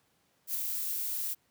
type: noise with ADSR envelope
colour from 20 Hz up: violet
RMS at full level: -31 dBFS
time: 0.47-1.35 s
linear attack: 73 ms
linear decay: 15 ms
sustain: -3 dB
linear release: 27 ms
effects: pink hiss -71 dBFS RMS until 1.5 s + high-pass 100 Hz 12 dB/octave